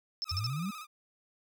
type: tone bursts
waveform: sine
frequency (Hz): 5274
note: E8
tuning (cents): 0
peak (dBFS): -31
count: 4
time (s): 0.22-0.465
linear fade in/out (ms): 0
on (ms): 23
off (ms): 51
type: tone with vibrato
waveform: sawtooth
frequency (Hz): 1244.5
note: D#6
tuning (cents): 0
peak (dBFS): -38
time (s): 0.25-0.87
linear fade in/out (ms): 50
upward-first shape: square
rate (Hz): 16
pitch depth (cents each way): 53
type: exponential sweep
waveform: sine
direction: up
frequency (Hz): 83 to 212.4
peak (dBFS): -32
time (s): 0.31-0.71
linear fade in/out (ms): 10
effects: none